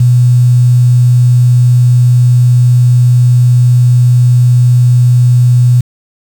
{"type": "tone with quantisation", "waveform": "sine", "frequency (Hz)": 123, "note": "B2", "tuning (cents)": -7, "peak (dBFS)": -3, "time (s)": [0, 5.81], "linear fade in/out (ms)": 5, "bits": 5, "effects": []}